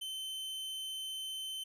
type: tone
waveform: 45% pulse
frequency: 3075 Hz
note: G7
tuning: 34 cents flat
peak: -38 dBFS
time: 0.01-1.64 s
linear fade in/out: 10 ms
effects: resampled to 32000 Hz